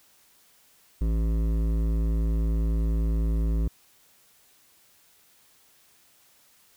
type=tone with hard clipping; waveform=sine; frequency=55 Hz; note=A1; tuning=in tune; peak=-24 dBFS; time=1.01-3.68 s; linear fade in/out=5 ms; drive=13 dB; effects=white hiss -60 dBFS RMS until 6.76 s